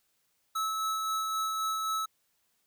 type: tone with tremolo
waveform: square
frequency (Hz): 1300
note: E6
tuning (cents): -24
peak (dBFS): -29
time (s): 0.55-2.06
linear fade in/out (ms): 10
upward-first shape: sine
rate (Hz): 3.8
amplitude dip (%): 25
effects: white hiss -74 dBFS RMS until 2.66 s